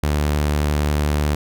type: tone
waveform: sawtooth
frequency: 74.1 Hz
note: D2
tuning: 16 cents sharp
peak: -13 dBFS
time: 0.03-1.35 s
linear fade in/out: 5 ms
effects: none